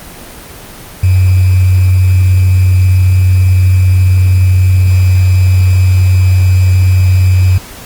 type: tone with sample-and-hold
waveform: sine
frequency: 92.5 Hz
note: F#2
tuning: in tune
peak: -4 dBFS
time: 1.03-7.58 s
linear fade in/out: 5 ms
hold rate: 2450 Hz
effects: pink hiss -30 dBFS RMS until 7.85 s + Opus 24 kbps